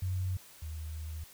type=tone pair in turn; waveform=sine; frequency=92.5 / 78.41 Hz; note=F#2 / D#2; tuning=0 / +14 cents; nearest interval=minor third; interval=286 cents; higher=first; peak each=-30 / -37 dBFS; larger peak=first; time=0.02-0.37 / 0.62-1.24 s; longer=second; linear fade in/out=5 ms; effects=white hiss -55 dBFS RMS until 1.33 s